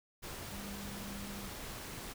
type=tone in noise; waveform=sine; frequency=200.3 Hz; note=G3; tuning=38 cents sharp; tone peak=-45 dBFS; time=0.51-1.49 s; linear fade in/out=20 ms; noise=pink; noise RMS=-45 dBFS; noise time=0.22-2.14 s; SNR=-3 dB; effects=none